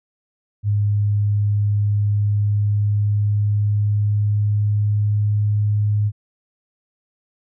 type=tone with pitch glide; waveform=sine; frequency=103.2 to 104.46 Hz; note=G#2 to G#2; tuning=-10 to +11 cents; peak=-15 dBFS; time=0.63-6.12 s; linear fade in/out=50 ms; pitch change=+21 cents; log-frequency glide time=2.02-5.44 s; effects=none